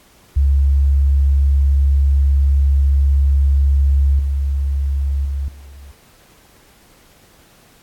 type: tone with level steps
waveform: sine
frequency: 69.3 Hz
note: C#2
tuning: in tune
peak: -10 / -15 / -18 / -35 dBFS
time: 0.36-5.92 s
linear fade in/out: 10 ms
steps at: 4.19 / 5.25 / 5.48 s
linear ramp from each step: 2 ms
effects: pink hiss -50 dBFS RMS until 7.82 s + AAC 64 kbps